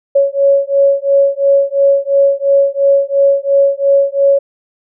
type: beating tone pair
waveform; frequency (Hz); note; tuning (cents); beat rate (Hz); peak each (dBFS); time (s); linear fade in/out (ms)
sine; 554.4 / 557.3; C#5 / C#5; 0 / +9; 2.9; -11; 0.15-4.39; 10
effects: none